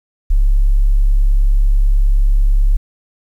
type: tone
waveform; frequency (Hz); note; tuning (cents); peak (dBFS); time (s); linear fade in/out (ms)
sine; 34.65; C#1; 0; -7; 0.3-2.77; 10
effects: tanh soft clip ceiling -3 dBFS + 8-bit